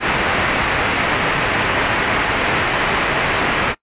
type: low-pass noise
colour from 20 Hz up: white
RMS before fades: -18 dBFS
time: 0-3.75 s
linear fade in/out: 50 ms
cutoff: 2500 Hz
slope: 24 dB/octave
effects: noise-tail reverb RT60 0.1 s tail -21 dB re dry + resampled to 8000 Hz